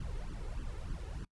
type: noise with flanger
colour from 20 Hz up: brown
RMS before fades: -40 dBFS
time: 0-1.25 s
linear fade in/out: 5 ms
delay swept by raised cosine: 0.65 to 2.35 ms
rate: 3.3 Hz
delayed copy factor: +0.95
effects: noise-tail reverb RT60 0.1 s tail -24 dB re dry + resampled to 24000 Hz